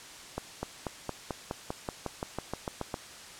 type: accelerating click train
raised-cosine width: 1 ms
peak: -18 dBFS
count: 15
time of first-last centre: 0.38-2.942 s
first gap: 250 ms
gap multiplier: 0.95
effects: white hiss -47 dBFS RMS until 3.39 s + low-pass 8000 Hz 12 dB/octave